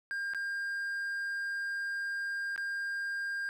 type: tone with dropouts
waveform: triangle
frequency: 1604 Hz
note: G6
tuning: 39 cents sharp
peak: -31 dBFS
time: 0.11-3.49 s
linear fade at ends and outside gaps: 0 ms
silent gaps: 0.336-0.347 / 2.561-2.578 s
effects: none